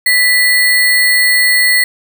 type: tone with sample-and-hold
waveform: sine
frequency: 1975.5 Hz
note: B6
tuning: in tune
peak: -7 dBFS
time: 0.06-1.84 s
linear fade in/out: 5 ms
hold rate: 6300 Hz
effects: none